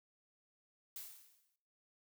blue noise with exponential decay, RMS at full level -45 dBFS, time 0.96-1.56 s, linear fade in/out 2 ms, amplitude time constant 130 ms, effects noise-tail reverb RT60 0.7 s tail -19 dB re dry

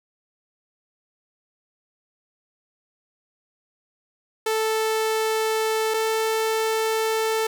sawtooth tone pair in turn, 440 / 442.4 Hz, A4 / A4, 0 / +9 cents, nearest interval unison, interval 9 cents, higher second, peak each -17 dBFS, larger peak neither, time 4.46-5.94 / 5.94-7.47 s, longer second, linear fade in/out 5 ms, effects none

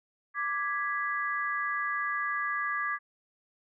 sine chord, G# diminished, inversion second, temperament equal, 1174.7 / 1661.2 / 1975.5 Hz, D6 / G#6 / B6, 0 / 0 / 0 cents, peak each -32 / -32 / -36 dBFS, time 0.34-2.99 s, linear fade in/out 50 ms, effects none

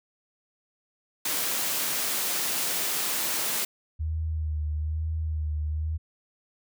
white high-pass noise, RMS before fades -28 dBFS, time 1.25-3.65 s, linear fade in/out 5 ms, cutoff 170 Hz, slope 12 dB/octave
sine tone with vibrato, 77.78 Hz, D#2, in tune, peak -26 dBFS, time 3.99-5.98 s, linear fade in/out 20 ms, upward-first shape sine, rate 1.1 Hz, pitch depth 43 cents each way
effects none

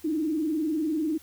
sine tone with vibrato, 311.1 Hz, D#4, in tune, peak -24 dBFS, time 0.04-1.18 s, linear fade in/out 10 ms, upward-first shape triangle, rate 20 Hz, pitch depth 140 cents each way, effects added 80 Hz sine -59 dBFS peak until 1.22 s + white hiss -54 dBFS RMS until 1.22 s

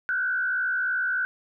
sine tone with frequency modulation, 1502 Hz, F#6, 26 cents sharp, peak -23 dBFS, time 0.09-1.25 s, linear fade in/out 0 ms, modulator 63.2 Hz, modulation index 0.93, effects none

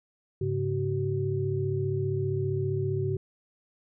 sine tone cluster, 102.5 / 137.6 / 378.9 Hz, G#2 / C#3 / F#4, -22 / -12 / +41 cents, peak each -30 dBFS, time 0.41-3.17 s, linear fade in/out 5 ms, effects none

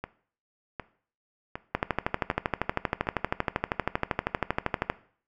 two click trains, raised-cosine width 0.5 ms, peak -18 / -9 dBFS, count 5 / 41, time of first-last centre 0.04-3.07 / 1.75-4.9 s, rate 1.32 / 12.7 Hz, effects noise-tail reverb RT60 0.5 s tail -17 dB re dry

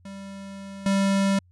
square tone with level steps, 196 Hz, G3, in tune, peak -37 / -20 dBFS, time 0.05-1.39 s, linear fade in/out 5 ms, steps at 0.86 s, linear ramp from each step 2 ms, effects added 89 Hz sine -54 dBFS peak until 1.51 s + resampled to 24000 Hz

